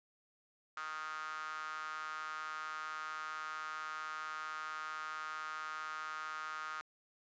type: tone with high-pass filter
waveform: sawtooth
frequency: 155.56 Hz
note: D#3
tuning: in tune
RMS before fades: -43 dBFS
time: 0.77-6.81 s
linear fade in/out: 0 ms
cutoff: 1300 Hz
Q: 8.3
effects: resampled to 16000 Hz